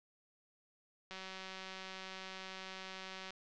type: click train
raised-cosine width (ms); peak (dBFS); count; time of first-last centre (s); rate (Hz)
0.2; -29; 416; 1.11-3.306; 189
effects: low-pass 5000 Hz 12 dB/octave